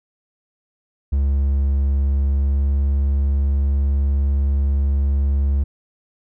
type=tone with pitch glide; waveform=triangle; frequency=69.2 to 69.64 Hz; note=C#2 to C#2; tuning=-2 to +9 cents; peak=-13 dBFS; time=1.12-5.64 s; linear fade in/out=10 ms; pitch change=+11 cents; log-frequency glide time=2.35-2.68 s; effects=none